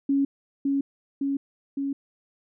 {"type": "tone with echo", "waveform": "sine", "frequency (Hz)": 277.2, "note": "C#4", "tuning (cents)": 0, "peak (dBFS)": -19, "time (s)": [0.09, 0.25], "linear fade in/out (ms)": 5, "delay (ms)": 560, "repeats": 3, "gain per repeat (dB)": -2, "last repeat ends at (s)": 1.93, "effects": []}